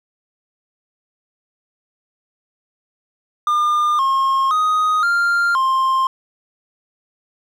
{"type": "tone with pitch steps", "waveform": "triangle", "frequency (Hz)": [1206, 1075, 1249, 1395, 1055], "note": ["D6", "C6", "D#6", "F6", "C6"], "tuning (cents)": [46, 47, 6, -2, 14], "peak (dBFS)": -12, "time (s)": [3.47, 6.07], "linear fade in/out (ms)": 2, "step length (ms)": 520, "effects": []}